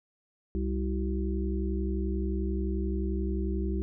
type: harmonic tone with a mistuned harmonic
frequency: 65.41 Hz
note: C2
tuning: in tune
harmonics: 1 / 3 / 5 / 6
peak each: -29 / -34 / -36 / -37 dBFS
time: 0.55-3.82 s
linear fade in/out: 0 ms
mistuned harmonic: 6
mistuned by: -63 cents
effects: none